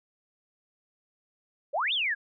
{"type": "exponential two-way sweep", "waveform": "sine", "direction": "up then down", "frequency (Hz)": [505, 3714, 1580], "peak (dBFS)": -25, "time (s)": [1.73, 2.15], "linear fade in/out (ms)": 20, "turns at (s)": 1.93, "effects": []}